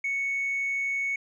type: tone with tanh clipping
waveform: triangle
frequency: 2217 Hz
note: C#7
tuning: in tune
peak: -26 dBFS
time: 0.04-1.16 s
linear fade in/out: 5 ms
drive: 5 dB
effects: none